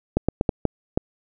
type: clicks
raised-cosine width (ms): 2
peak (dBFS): -5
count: 6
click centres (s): 0.17 / 0.286 / 0.411 / 0.492 / 0.653 / 0.975
effects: none